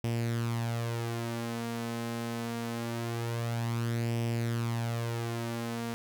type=tone with flanger; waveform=sawtooth; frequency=116.7 Hz; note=A#2; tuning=2 cents sharp; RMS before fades=-33 dBFS; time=0.04-5.94 s; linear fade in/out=0 ms; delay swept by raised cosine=0.36 to 4.76 ms; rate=0.24 Hz; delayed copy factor=+0.55; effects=none